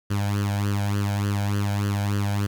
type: tone with flanger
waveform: sawtooth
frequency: 101.4 Hz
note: G#2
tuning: 41 cents flat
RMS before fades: -24 dBFS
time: 0.1-2.47 s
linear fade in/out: 10 ms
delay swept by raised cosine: 0.65 to 1.31 ms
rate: 3.4 Hz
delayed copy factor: +0.75
effects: 9-bit